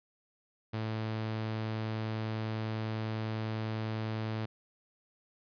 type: tone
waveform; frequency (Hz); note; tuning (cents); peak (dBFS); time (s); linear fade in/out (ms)
sawtooth; 110; A2; 0; -29; 0.73-4.46; 10
effects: resampled to 11025 Hz